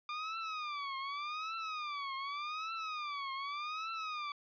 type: tone with vibrato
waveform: sawtooth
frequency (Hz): 1198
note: D6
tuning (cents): +34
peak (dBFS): -34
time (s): 0.09-4.32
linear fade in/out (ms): 2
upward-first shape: triangle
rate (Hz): 0.85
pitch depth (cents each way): 200
effects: resampled to 11025 Hz